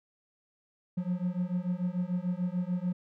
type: beating tone pair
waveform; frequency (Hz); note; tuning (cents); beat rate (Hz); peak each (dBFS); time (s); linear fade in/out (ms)
triangle; 176.1 / 182.9; F3 / F#3; +15 / -20; 6.8; -30; 0.97-2.93; 10
effects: none